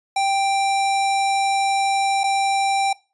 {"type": "tone with dropouts", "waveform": "square", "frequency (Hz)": 786, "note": "G5", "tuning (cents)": 4, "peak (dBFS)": -18, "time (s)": [0.16, 2.93], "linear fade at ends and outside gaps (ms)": 5, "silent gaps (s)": [2.235, 2.239], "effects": ["noise-tail reverb RT60 0.3 s tail -21 dB re dry", "resampled to 24000 Hz"]}